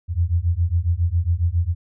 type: beating tone pair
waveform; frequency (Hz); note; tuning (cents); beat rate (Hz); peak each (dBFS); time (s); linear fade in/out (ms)
sine; 82.41 / 89.71; E2 / F2; 0 / +47; 7.3; -20 / -20; 0.08-1.75; 50
effects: none